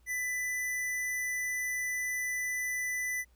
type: tone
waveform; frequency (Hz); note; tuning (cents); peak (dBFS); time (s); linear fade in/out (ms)
square; 1993; B6; +15; -32; 0.06-3.25; 50
effects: added 60 Hz sine -61 dBFS peak until 3.35 s + pink hiss -72 dBFS RMS until 3.35 s